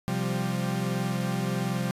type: chord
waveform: 40% pulse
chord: C suspended fourth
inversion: none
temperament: equal with one note detuned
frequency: 130.13 / 174.61 / 196 Hz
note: C3 / F3 / G3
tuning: -9 / 0 / 0 cents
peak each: -30 dBFS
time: 0.08-1.91 s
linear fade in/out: 0 ms
effects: resampled to 32000 Hz